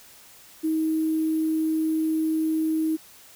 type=tone with sample-and-hold; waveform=sine; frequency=316.7 Hz; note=D#4; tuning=31 cents sharp; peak=-21 dBFS; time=0.63-2.97 s; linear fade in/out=20 ms; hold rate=11025 Hz; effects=white hiss -50 dBFS RMS until 3.35 s